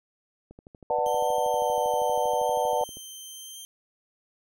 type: click train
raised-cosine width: 2 ms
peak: -33 dBFS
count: 32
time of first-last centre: 0.51-2.97 s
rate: 12.6 Hz
type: chord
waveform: sine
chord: B minor seventh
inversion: none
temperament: just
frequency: 493.9 / 592.7 / 740.8 / 889 Hz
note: B4 / D5 / F#5 / A5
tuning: 0 / +16 / +2 / +18 cents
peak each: -28 dBFS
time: 0.9-2.84 s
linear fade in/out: 2 ms
type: tone with vibrato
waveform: 15% pulse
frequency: 3136 Hz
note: G7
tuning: in tune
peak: -33 dBFS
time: 1.06-3.65 s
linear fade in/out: 0 ms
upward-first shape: sine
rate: 0.84 Hz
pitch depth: 11 cents each way
effects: none